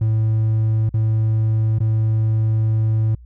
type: tone with dropouts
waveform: triangle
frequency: 110 Hz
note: A2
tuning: in tune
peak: -12 dBFS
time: 0.01-3.15 s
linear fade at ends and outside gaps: 5 ms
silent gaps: 0.893-0.94 / 1.787-1.803 s
effects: tanh soft clip ceiling -8 dBFS + added 60 Hz sine -39 dBFS peak until 3.25 s